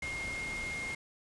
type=tone in noise; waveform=sine; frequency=2134 Hz; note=C7; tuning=34 cents sharp; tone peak=-36 dBFS; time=0.02-0.95 s; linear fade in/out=5 ms; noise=pink; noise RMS=-43 dBFS; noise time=0.02-0.95 s; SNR=+4 dB; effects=resampled to 22050 Hz